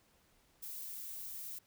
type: noise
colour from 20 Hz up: violet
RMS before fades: -45 dBFS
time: 0.62-1.59 s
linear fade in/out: 10 ms
effects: pink hiss -70 dBFS RMS until 1.66 s